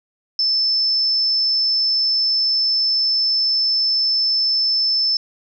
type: tone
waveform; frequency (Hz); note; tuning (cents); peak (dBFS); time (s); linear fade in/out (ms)
sine; 5274; E8; 0; -15; 0.39-5.17; 2
effects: none